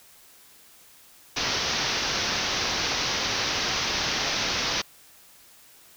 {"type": "low-pass noise", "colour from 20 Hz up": "white", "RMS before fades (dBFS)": -27, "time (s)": [1.36, 4.82], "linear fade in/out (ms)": 10, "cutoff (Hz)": 6100, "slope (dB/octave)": 96, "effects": ["white hiss -53 dBFS RMS until 5.96 s"]}